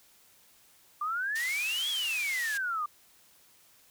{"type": "exponential two-way sweep", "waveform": "sine", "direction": "up then down", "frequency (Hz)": [1174.7, 3400, 1174.7], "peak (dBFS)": -29, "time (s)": [1.01, 2.86], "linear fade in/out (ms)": 5, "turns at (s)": 1.89}
{"type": "band-pass noise", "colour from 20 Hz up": "white", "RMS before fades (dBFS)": -40, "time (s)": [1.35, 2.58], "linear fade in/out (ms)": 10, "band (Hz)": [1600, 9700], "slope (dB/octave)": 12}
{"effects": ["white hiss -61 dBFS RMS until 3.9 s"]}